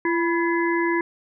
harmonic tone with a mistuned harmonic, 340 Hz, F4, 46 cents flat, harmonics 1 / 3 / 5 / 6, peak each -21 / -26 / -28 / -29 dBFS, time 0.05-1.01 s, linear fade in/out 2 ms, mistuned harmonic 3, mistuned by -61 cents, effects none

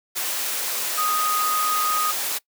sine tone in noise, 1244.5 Hz, D#6, in tune, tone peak -21 dBFS, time 0.97-2.12 s, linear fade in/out 20 ms, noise white, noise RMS -26 dBFS, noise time 0.15-2.39 s, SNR +2 dB, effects noise-tail reverb RT60 0.1 s tail -22 dB re dry + high-pass 400 Hz 12 dB/octave

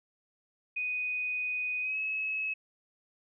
sine tone with pitch glide, 2490 to 2576 Hz, D#7 to E7, +1 to -41 cents, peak -30 dBFS, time 0.76-2.54 s, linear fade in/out 10 ms, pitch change +58 cents, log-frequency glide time 1.81-1.98 s, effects none

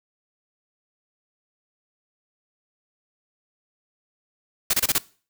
white noise bursts, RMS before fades -20 dBFS, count 5, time 4.7-4.983 s, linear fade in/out 5 ms, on 35 ms, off 27 ms, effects noise-tail reverb RT60 0.4 s tail -21 dB re dry

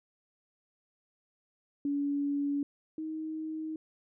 sine tone pair in turn, 284.7 / 314.7 Hz, C#4 / D#4, +46 / +20 cents, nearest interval major second, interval 174 cents, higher second, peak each -28 / -34 dBFS, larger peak first, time 1.85-2.63 / 2.98-3.76 s, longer neither, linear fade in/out 2 ms, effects none

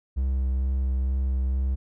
triangle tone with vibrato, 65.41 Hz, C2, in tune, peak -20 dBFS, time 0.16-1.76 s, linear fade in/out 20 ms, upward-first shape sine, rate 2.2 Hz, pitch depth 16 cents each way, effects none

